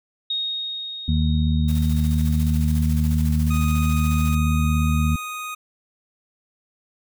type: tone with exponential decay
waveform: sine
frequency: 3731 Hz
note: A#7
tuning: 1 cent sharp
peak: -21 dBFS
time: 0.3-3.29 s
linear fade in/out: 5 ms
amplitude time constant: 650 ms
type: harmonic tone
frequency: 77 Hz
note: D#2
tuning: 17 cents flat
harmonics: 1 / 2 / 3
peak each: -19 / -22 / -24 dBFS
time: 1.08-5.16 s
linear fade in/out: 5 ms
type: noise with tremolo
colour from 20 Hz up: white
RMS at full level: -38 dBFS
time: 1.68-4.35 s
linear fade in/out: 5 ms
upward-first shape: square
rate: 14 Hz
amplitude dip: 50%
type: tone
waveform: 25% pulse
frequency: 1244.5 Hz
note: D#6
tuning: in tune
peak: -25 dBFS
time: 3.5-5.55 s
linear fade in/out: 10 ms
effects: none